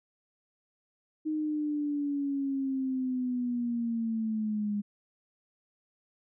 sine linear sweep, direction down, 311.1 to 204 Hz, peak -28 dBFS, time 1.25-4.82 s, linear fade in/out 20 ms, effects none

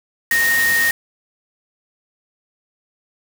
sine tone in noise, 1855 Hz, A#6, 9 cents flat, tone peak -14 dBFS, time 0.31-0.91 s, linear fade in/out 2 ms, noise white, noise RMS -23 dBFS, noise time 0.31-0.91 s, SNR +6 dB, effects none

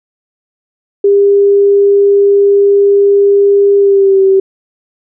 sine tone with pitch glide, 401.4 to 385.7 Hz, G4 to G4, +41 to -28 cents, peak -4 dBFS, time 1.04-4.4 s, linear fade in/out 5 ms, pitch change -69 cents, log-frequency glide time 3.78-4.21 s, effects none

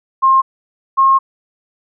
sine tone pair in turn, 1064 / 1075.7 Hz, C6 / C6, +29 / +48 cents, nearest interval unison, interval 19 cents, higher second, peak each -7 dBFS, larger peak neither, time 0.22-0.42 / 0.97-1.19 s, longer second, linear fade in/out 20 ms, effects none

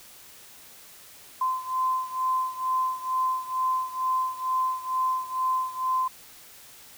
sine beating tone pair, 1031 / 1033.2 Hz, C6 / C6, -26 / -22 cents, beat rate 2.2 Hz, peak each -26 / -29 dBFS, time 1.41-6.08 s, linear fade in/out 5 ms, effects white hiss -49 dBFS RMS until 6.97 s

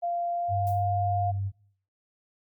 sine tone with pitch glide, 693 to 705.9 Hz, F5 to F5, -14 to +18 cents, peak -26 dBFS, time 0.02-1.32 s, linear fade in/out 20 ms, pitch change +32 cents, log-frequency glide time 0.32-0.77 s
sine tone, 98.3 Hz, G2, 5 cents sharp, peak -27 dBFS, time 0.48-1.52 s, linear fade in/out 50 ms
violet noise with exponential decay, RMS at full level -42 dBFS, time 0.67-0.87 s, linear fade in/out 0 ms, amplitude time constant 43 ms
effects noise-tail reverb RT60 0.5 s tail -19 dB re dry + Opus 48 kbps

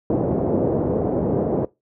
white low-pass noise, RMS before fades -20 dBFS, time 0.1-1.65 s, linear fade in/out 2 ms, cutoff 540 Hz, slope 24 dB/octave, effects noise-tail reverb RT60 0.2 s tail -20 dB re dry + high-pass 100 Hz 12 dB/octave

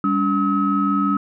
sine tone cluster, 199.4 / 284.9 / 1280 Hz, G3 / C#4 / D#6, +30 / +48 / +49 cents, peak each -20 dBFS, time 0.04-1.17 s, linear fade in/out 2 ms, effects tanh soft clip ceiling -7 dBFS

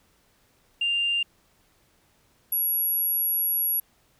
sine tone pair in turn, 2794 / 11339 Hz, F7 / F9, 0 / +25 cents, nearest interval 2 octaves, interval 2425 cents, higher second, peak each -21 / -21 dBFS, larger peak neither, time 0.81-1.23 / 2.52-3.8 s, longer second, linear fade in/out 5 ms, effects tanh soft clip ceiling -17 dBFS + pink hiss -64 dBFS RMS until 4.19 s

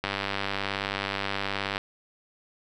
click train, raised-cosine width 0.3 ms, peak -12 dBFS, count 173, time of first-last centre 0.04-1.779 s, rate 98.9 Hz, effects none

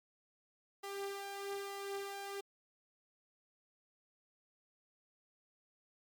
sawtooth tone with flanger, 397.4 Hz, G4, 24 cents sharp, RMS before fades -43 dBFS, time 0.83-2.41 s, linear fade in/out 10 ms, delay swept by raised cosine 1.5 to 3.8 ms, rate 1.1 Hz, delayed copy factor +0.5, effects MP3 96 kbps

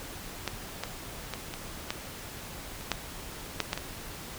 clicks, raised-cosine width 0.2 ms, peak -12 / -14 / -16 / -19 / -12 / -26 / -9 / -9 / -11 / -16 dBFS, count 10, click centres 0.477 / 0.836 / 1.337 / 1.539 / 1.905 / 2.81 / 2.917 / 3.603 / 3.731 / 3.776 s, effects pink hiss -42 dBFS RMS until 4.38 s

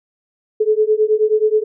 sine beating tone pair, 425.7 / 435.1 Hz, G#4 / A4, +43 / -19 cents, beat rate 9.4 Hz, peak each -15 dBFS, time 0.6-1.64 s, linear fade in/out 10 ms, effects none

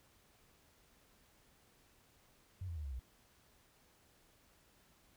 sine tone with pitch steps, 92.6 / 83.94 / 76.09 / 68.97 / 62.52 Hz, F#2 / E2 / D#2 / C#2 / B1, +2 / +32 / -38 / -8 / +22 cents, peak -40 dBFS, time 2.61-2.995 s, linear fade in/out 5 ms, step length 77 ms, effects pink hiss -69 dBFS RMS until 5.16 s

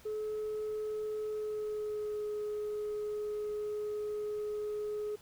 sine tone with pitch glide, 428.2 to 420.8 Hz, A4 to G#4, -47 to +23 cents, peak -32 dBFS, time 0.05-5.16 s, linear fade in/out 10 ms, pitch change -30 cents, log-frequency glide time 1.24-2.25 s, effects tanh soft clip ceiling -32 dBFS + pink hiss -59 dBFS RMS until 5.21 s

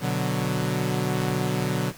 sawtooth chord, B minor, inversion none, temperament equal, 123.47 / 146.83 / 185 Hz, B2 / D3 / F#3, 0 / 0 / 0 cents, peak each -24 dBFS, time 0-1.93 s, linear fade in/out 50 ms, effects pink hiss -45 dBFS RMS until 1.97 s

